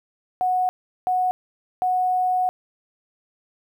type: tone bursts at uneven times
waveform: sine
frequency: 735 Hz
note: F#5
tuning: 12 cents flat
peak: -18 dBFS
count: 3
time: 0.41-0.69 / 1.07-1.31 / 1.82-2.49 s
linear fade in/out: 0 ms
effects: 9-bit